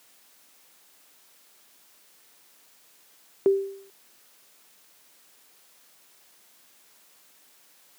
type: tone with exponential decay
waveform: sine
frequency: 391.5 Hz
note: G4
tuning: 2 cents flat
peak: -13 dBFS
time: 3.46-3.9 s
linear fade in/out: 0 ms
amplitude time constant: 94 ms
effects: white hiss -58 dBFS RMS until 7.98 s + high-pass 200 Hz 12 dB/octave